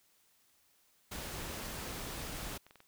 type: noise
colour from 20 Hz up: pink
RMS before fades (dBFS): -42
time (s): 1.11-2.58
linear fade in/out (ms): 10
type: clicks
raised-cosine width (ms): 0.3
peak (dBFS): -39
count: 6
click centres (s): 2.5 / 2.565 / 2.666 / 2.709 / 2.757 / 2.804
effects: white hiss -70 dBFS RMS until 2.87 s